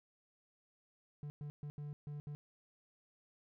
triangle tone bursts at uneven times, 146.83 Hz, D3, in tune, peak -40 dBFS, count 6, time 1.23-1.3 / 1.41-1.5 / 1.63-1.7 / 1.78-1.93 / 2.07-2.2 / 2.27-2.35 s, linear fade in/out 0 ms, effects none

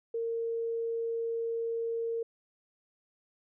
sine tone, 459.7 Hz, A#4, 24 cents flat, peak -30 dBFS, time 0.14-2.23 s, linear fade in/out 5 ms, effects none

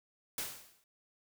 white noise with exponential decay, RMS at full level -35 dBFS, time 0.38-0.84 s, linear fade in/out 2 ms, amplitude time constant 100 ms, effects none

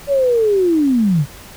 sine linear sweep, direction down, 576 to 130.81 Hz, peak -11 dBFS, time 0.07-1.26 s, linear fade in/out 50 ms, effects pink hiss -38 dBFS RMS until 1.56 s

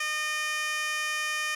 15% pulse tone with high-pass filter, 610 Hz, D#5, 34 cents flat, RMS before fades -30 dBFS, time 0-1.55 s, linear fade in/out 5 ms, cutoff 1800 Hz, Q 1.1, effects low-pass 11000 Hz 12 dB/octave + 9-bit

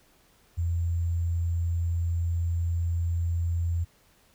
sine tone with sample-and-hold, 84.8 Hz, E2, 50 cents sharp, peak -24 dBFS, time 0.57-3.85 s, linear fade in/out 20 ms, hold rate 7350 Hz, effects pink hiss -62 dBFS RMS until 4.34 s

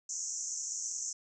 pink band-pass noise, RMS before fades -38 dBFS, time 0.09-1.13 s, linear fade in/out 5 ms, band 5800 to 7400 Hz, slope 96 dB/octave, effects none

